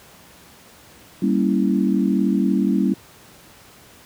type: chord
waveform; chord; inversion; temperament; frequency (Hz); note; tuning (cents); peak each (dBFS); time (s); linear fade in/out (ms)
sine; G diminished seventh; none; equal; 196 / 233.1 / 277.2 / 329.6; G3 / Bb3 / Db4 / Fb4; 0 / 0 / 0 / 0; -19 / -22 / -22 / -24; 1.22-2.94; 5
effects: pink hiss -47 dBFS RMS until 4.05 s + high-pass 80 Hz 12 dB/octave